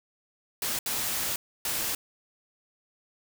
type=noise bursts at uneven times; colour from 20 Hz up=white; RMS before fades=-30 dBFS; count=3; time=0.62-0.79 / 0.86-1.36 / 1.65-1.95 s; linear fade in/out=2 ms; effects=none